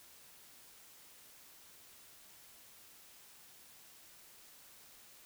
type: silence
effects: white hiss -59 dBFS RMS until 5.25 s